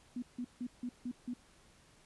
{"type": "tone bursts", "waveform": "sine", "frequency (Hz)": 245.3, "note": "B3", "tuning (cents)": -12, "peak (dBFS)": -36, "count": 6, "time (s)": [0.16, 1.338], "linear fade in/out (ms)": 5, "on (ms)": 63, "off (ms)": 160, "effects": ["pink hiss -64 dBFS RMS until 2.05 s", "resampled to 24000 Hz"]}